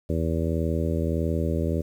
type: harmonic tone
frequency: 81.6 Hz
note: E2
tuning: 17 cents flat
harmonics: 1 / 2 / 3 / 4 / 5 / 6 / 7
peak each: -26 / -29 / -31 / -32 / -33 / -34 / -34 dBFS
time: 0.09-1.82 s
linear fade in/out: 10 ms
effects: 9-bit